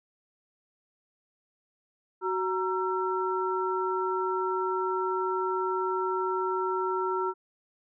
sine tone cluster, 373.4 / 933 / 1345 Hz, F#4 / A#5 / E6, +16 / +1 / +34 cents, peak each -29 / -31 / -32 dBFS, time 2.21-7.34 s, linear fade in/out 50 ms, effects none

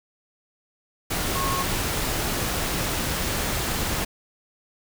sine tone in noise, 1088 Hz, C#6, 33 cents flat, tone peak -26 dBFS, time 1.35-1.63 s, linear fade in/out 10 ms, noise pink, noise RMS -26 dBFS, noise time 1.1-4.05 s, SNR -3 dB, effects none

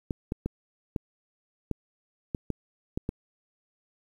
clicks, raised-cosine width 3 ms, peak -16 dBFS, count 9, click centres 0.108 / 0.321 / 0.46 / 0.962 / 1.713 / 2.348 / 2.503 / 2.975 / 3.091 s, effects 9-bit

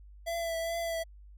square tone with vibrato, 667 Hz, E5, 20 cents sharp, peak -32 dBFS, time 0.26-1.04 s, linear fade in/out 20 ms, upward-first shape triangle, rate 2.4 Hz, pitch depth 29 cents each way, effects added 50 Hz sine -49 dBFS peak until 1.37 s

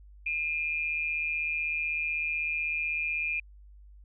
sine tone pair together, 2416 / 2572 Hz, D7 / E7, +48 / -43 cents, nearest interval minor second, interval 109 cents, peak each -29 / -34 dBFS, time 0.26-3.4 s, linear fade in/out 5 ms, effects added 50 Hz sine -49 dBFS peak until 4.04 s

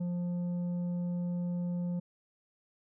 sine tone with tanh clipping, 175.9 Hz, F3, 13 cents sharp, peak -32 dBFS, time 0-2 s, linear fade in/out 10 ms, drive 6 dB, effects none

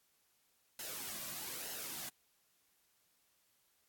white noise with flanger, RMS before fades -44 dBFS, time 0.79-2.09 s, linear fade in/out 2 ms, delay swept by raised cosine 0.84 to 2.34 ms, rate 1.1 Hz, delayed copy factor -0.55, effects white hiss -75 dBFS RMS until 3.88 s + AAC 64 kbps

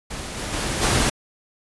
pink noise with level steps, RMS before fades -32 / -29 / -25 / -19 dBFS, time 0.1-1.1 s, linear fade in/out 10 ms, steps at 0.36 / 0.52 / 0.81 s, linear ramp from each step 20 ms, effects resampled to 24000 Hz

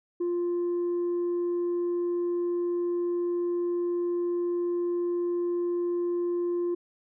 sine tone, 349.2 Hz, F4, in tune, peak -23 dBFS, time 0.2-6.75 s, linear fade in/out 10 ms, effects tanh soft clip ceiling -24 dBFS

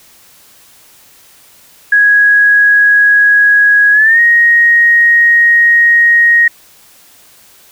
sine tone with pitch glide, 1661.2 to 1875.4 Hz, G#6 to A#6, 0 to +10 cents, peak -4 dBFS, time 1.92-6.48 s, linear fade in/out 5 ms, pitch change +210 cents, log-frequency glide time 3.92-4.2 s, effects white hiss -43 dBFS RMS until 7.71 s

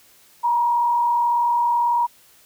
sine tone with frequency modulation, 952 Hz, A#5, 36 cents sharp, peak -16 dBFS, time 0.43-2.07 s, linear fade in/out 20 ms, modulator 38.2 Hz, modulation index 0.52, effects white hiss -53 dBFS RMS until 2.45 s

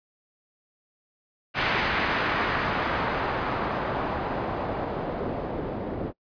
white noise with low-pass filter sweep, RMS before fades -28 dBFS, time 1.54-6.13 s, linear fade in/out 50 ms, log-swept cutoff 2200 to 440 Hz, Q 1, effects noise-tail reverb RT60 0.1 s tail -23 dB re dry + resampled to 11025 Hz

